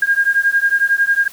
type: beating tone pair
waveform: sine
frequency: 1613 / 1624 Hz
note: G6 / G#6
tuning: +49 / -39 cents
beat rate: 11 Hz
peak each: -15 dBFS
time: 0.02-1.28 s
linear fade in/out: 5 ms
effects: white hiss -40 dBFS RMS until 1.32 s